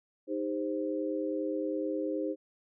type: chord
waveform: sine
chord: C minor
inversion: first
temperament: equal with one note detuned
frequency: 311.1 / 400.7 / 523.3 Hz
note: Eb4 / G4 / C5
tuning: 0 / +38 / 0 cents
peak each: -33 / -36 / -35 dBFS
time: 0.27-2.36 s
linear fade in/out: 50 ms
effects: none